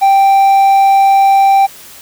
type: tone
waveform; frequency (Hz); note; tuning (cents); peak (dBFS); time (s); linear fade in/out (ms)
triangle; 784; G5; 0; -3; 0.01-1.67; 20
effects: white hiss -35 dBFS RMS until 2.01 s